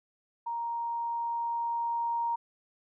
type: tone with level ramp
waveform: sine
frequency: 935 Hz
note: A#5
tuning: 5 cents sharp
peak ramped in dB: -31 to -27 dBFS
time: 0.46-2.36 s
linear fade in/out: 10 ms
effects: none